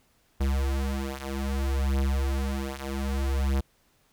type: beating tone pair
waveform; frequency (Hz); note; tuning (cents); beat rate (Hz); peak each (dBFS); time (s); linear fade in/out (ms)
square; 67.4 / 68.03; C#2 / C#2; -48 / -32; 0.63; -30 / -28; 0.4-3.61; 10
effects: pink hiss -66 dBFS RMS until 4.12 s